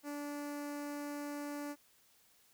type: tone with notch filter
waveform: sawtooth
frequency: 290.3 Hz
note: D4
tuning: 20 cents flat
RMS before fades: -42 dBFS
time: 0.03-1.76 s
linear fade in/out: 50 ms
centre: 3400 Hz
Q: 1.3
effects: white hiss -68 dBFS RMS until 2.53 s